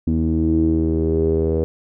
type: tone with low-pass filter sweep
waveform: sawtooth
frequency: 80.4 Hz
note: E2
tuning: 43 cents flat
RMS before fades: -18 dBFS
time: 0.07-1.64 s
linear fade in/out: 0 ms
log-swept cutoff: 270 to 460 Hz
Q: 8.4
effects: none